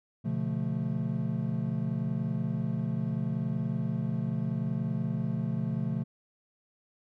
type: chord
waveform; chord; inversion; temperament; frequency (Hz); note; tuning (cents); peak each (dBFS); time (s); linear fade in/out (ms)
triangle; B half-diminished seventh; none; equal with one note detuned; 123.47 / 144.23 / 174.61 / 220; B2 / D3 / F3 / A3; 0 / -31 / 0 / 0; -32; 0.24-6.04; 20
effects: none